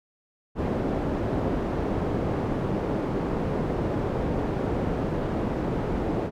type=low-pass noise; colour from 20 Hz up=white; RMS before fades=-27 dBFS; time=0.55-6.31 s; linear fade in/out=50 ms; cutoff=440 Hz; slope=12 dB/octave; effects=none